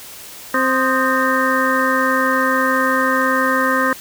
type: harmonic tone with a mistuned harmonic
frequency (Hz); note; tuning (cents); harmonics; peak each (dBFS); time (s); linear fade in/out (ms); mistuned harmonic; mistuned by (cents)
261.6; C4; 0; 1 / 2 / 4 / 5 / 6 / 7; -21 / -21 / -21 / -21 / -21 / -21; 0.54-3.93; 2; 5; -90
effects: white hiss -36 dBFS RMS until 4 s